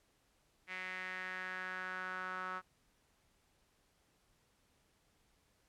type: tone with band-pass filter sweep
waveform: sawtooth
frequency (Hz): 185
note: F#3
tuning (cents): 0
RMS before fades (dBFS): -43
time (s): 0.67-2.62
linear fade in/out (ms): 50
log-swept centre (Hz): 2100 to 1300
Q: 4.6
effects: pink hiss -74 dBFS RMS until 5.68 s + low-pass 12000 Hz 12 dB/octave